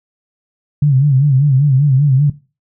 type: tone with vibrato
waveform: sine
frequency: 138.59 Hz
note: C#3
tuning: in tune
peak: -7 dBFS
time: 0.82-2.3 s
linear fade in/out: 5 ms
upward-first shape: sine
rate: 5.1 Hz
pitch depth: 120 cents each way
effects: noise-tail reverb RT60 0.3 s tail -18 dB re dry